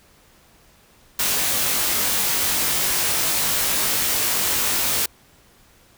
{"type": "noise with comb filter", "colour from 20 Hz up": "white", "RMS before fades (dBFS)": -21, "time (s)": [1.19, 5.06], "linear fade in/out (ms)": 5, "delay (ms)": 20, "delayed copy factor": 0.75, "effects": ["pink hiss -54 dBFS RMS until 5.97 s"]}